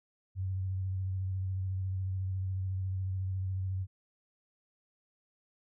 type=tone with vibrato; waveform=sine; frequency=94.4 Hz; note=F#2; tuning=35 cents sharp; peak=-31 dBFS; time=0.35-3.87 s; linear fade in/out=50 ms; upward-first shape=triangle; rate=14 Hz; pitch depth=31 cents each way; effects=none